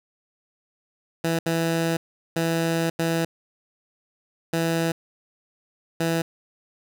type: tone bursts at uneven times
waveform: 15% pulse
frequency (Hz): 165.2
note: E3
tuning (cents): +4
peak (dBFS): -15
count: 6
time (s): 1.24-1.39 / 1.46-1.97 / 2.36-2.9 / 2.99-3.25 / 4.53-4.92 / 6-6.22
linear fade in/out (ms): 5
effects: none